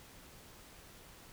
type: silence
effects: pink hiss -56 dBFS RMS until 1.32 s